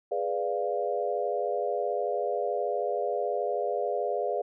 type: chord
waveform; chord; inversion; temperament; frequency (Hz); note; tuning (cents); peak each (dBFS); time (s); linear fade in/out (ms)
sine; G# diminished seventh; none; equal; 415.3 / 493.9 / 587.3 / 698.5; G#4 / B4 / D5 / F5; 0 / 0 / 0 / 0; -32; 0.11-4.42; 10
effects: none